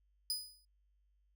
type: tone with exponential decay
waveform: sawtooth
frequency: 4978 Hz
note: D#8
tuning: in tune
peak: -29 dBFS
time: 0.3-0.65 s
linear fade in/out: 1 ms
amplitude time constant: 75 ms
effects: noise-tail reverb RT60 0.1 s tail -26 dB re dry + added 50 Hz sine -70 dBFS peak until 1.35 s